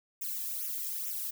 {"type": "noise with flanger", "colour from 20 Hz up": "violet", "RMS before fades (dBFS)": -36, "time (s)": [0.21, 1.31], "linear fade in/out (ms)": 10, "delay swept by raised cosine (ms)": [0.22, 1.42], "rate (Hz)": 2.3, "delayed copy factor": -0.85, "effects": []}